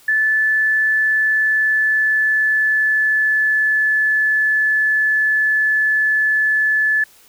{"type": "tone with pitch glide", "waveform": "sine", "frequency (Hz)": [1742, 1730], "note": ["A6", "A6"], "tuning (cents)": [-18, -30], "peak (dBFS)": -13, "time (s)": [0.08, 7.04], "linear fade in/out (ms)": 5, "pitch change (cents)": -12, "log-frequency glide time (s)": [0.9, 3.85], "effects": ["white hiss -49 dBFS RMS until 7.28 s"]}